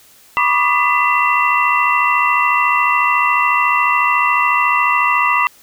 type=tone cluster; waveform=sine; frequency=980 / 1132 / 1206 / 2004 / 2714 Hz; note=B5 / C#6 / D6 / B6 / E7; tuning=-14 / +36 / +46 / +25 / +50 cents; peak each=-18 dBFS; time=0.37-5.47 s; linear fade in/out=0 ms; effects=white hiss -47 dBFS RMS until 5.62 s